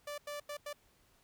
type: tone bursts at uneven times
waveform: sawtooth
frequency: 585 Hz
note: D5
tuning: 7 cents flat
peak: -36 dBFS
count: 4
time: 0.07-0.18 / 0.27-0.4 / 0.49-0.57 / 0.66-0.73 s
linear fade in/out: 5 ms
effects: pink hiss -69 dBFS RMS until 1.23 s